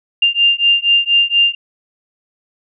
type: beating tone pair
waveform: sine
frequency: 2794 / 2798.2 Hz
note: F7 / F7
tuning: 0 / +3 cents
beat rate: 4.2 Hz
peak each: -13 dBFS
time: 0.22-1.55 s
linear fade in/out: 5 ms
effects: none